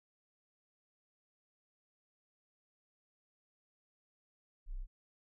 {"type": "tone", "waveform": "sine", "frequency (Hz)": 31.96, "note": "C1", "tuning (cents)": -40, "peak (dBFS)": -38, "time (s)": [4.66, 4.87], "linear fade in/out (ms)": 50, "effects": []}